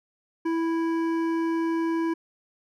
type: tone with hard clipping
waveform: triangle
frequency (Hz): 329.6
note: E4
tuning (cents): 0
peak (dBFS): -25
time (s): 0.45-2.14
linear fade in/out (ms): 10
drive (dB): 15
effects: none